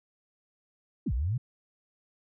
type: exponential two-way sweep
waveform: sine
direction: down then up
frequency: 371.1 to 54 to 135.8 Hz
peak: -26 dBFS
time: 1.06-1.38 s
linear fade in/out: 10 ms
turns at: 1.13 s
effects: none